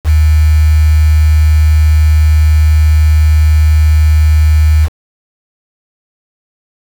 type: tone with quantisation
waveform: sine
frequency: 77 Hz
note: D#2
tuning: 17 cents flat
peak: -4 dBFS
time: 0.04-4.89 s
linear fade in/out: 50 ms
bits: 4
effects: none